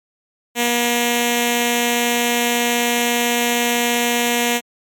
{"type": "tone with notch filter", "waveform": "5% pulse", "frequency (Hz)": 239, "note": "A#3", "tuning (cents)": 43, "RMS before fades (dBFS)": -18, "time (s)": [0.55, 4.61], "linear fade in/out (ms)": 50, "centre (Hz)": 1300, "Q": 1.1, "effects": ["MP3 96 kbps"]}